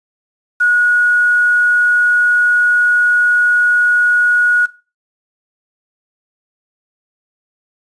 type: tone with quantisation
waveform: sine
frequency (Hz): 1454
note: F#6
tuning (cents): -31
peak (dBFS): -9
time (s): 0.6-4.66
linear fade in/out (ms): 10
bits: 6
effects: noise-tail reverb RT60 0.3 s tail -17 dB re dry + resampled to 22050 Hz